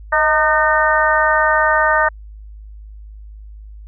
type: harmonic tone with a mistuned harmonic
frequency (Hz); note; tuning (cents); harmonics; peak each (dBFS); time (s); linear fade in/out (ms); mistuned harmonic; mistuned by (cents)
305; D#4; -34; 2 / 3 / 4 / 5 / 6; -18 / -18 / -18 / -18 / -18; 0.12-2.09; 10; 2; +46
effects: added 52 Hz sine -33 dBFS peak until 3.87 s